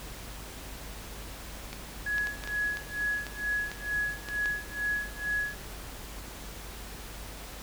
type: clicks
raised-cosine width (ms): 0.2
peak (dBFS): -20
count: 10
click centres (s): 1.73 / 2.182 / 2.271 / 2.438 / 2.475 / 2.771 / 3.267 / 3.716 / 4.287 / 4.458
type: tone with tremolo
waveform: sine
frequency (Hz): 1681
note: G#6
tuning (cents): +20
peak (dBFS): -26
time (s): 2.06-5.55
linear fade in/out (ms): 5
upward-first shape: sine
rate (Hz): 2.2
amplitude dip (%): 95
effects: added 50 Hz sine -44 dBFS peak until 7.62 s + pink hiss -44 dBFS RMS until 7.62 s